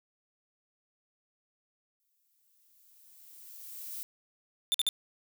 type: noise with exponential growth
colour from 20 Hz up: violet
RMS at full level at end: -39 dBFS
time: 2-4.03 s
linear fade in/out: 0 ms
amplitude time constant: 440 ms
type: tone bursts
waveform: 45% pulse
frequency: 3561 Hz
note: A7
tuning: 20 cents sharp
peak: -25 dBFS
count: 3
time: 4.72-4.889 s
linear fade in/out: 0 ms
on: 23 ms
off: 50 ms
effects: none